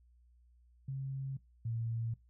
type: tone pair in turn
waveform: sine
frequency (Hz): 135 / 114.69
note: C#3 / A#2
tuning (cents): -45 / -28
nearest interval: minor third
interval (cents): 283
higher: first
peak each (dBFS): -36 / -34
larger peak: second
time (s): 0.88-1.37 / 1.65-2.14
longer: neither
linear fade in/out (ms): 5
effects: noise-tail reverb RT60 0.2 s tail -20 dB re dry + added 60 Hz sine -62 dBFS peak until 2.29 s